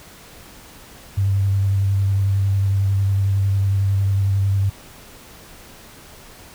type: tone with vibrato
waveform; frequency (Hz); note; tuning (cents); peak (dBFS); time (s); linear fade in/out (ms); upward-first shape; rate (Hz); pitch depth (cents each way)
sine; 98.2; G2; +4; -15; 1.17-4.7; 10; square; 11; 15
effects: pink hiss -43 dBFS RMS until 6.54 s